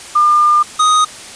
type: tone pair in turn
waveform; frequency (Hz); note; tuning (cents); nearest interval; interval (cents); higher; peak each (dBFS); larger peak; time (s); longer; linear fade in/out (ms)
sine / square; 1203 / 1246.5; D6 / D#6; +41 / +3; minor second; 62; second; -7 / -9; first; 0.15-0.63 / 0.79-1.05; first; 10
effects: white hiss -32 dBFS RMS until 1.35 s + resampled to 22050 Hz

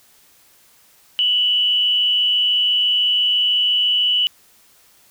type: tone with amplitude modulation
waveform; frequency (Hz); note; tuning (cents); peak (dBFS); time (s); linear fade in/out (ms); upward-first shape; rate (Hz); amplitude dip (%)
sine; 2960; F#7; 0; -12; 1.19-4.27; 0; sine; 206; 45
effects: white hiss -53 dBFS RMS until 5.1 s

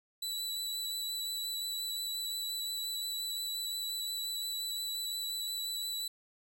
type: tone with vibrato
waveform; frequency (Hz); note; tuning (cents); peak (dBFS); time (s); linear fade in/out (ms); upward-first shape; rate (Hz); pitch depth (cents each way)
sawtooth; 3955; B7; +2; -32; 0.22-6.08; 5; sine; 5.7; 13
effects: none

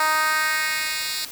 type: tone with high-pass filter sweep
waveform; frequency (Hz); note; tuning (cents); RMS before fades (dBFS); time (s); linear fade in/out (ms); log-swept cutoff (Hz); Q
10% pulse; 311.1; D#4; 0; -23; 0-1.25; 2; 1000 to 3700; 1.7
effects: white hiss -38 dBFS RMS until 1.31 s

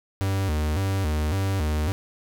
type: tone with vibrato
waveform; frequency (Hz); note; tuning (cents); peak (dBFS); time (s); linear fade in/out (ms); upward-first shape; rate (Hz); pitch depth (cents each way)
45% pulse; 86; F2; -26; -22; 0.21-1.92; 0; square; 1.8; 210
effects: none

